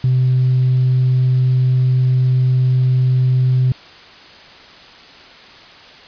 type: tone with tanh clipping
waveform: triangle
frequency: 128 Hz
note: C3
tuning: 38 cents flat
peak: -11 dBFS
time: 0.04-3.72 s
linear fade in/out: 2 ms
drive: 5 dB
effects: white hiss -40 dBFS RMS until 6.07 s + resampled to 11025 Hz